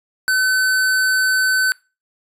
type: tone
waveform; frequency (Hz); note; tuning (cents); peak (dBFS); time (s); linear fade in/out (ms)
square; 1520; F#6; +46; -15; 0.28-1.72; 0
effects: noise-tail reverb RT60 0.3 s tail -23 dB re dry + resampled to 32000 Hz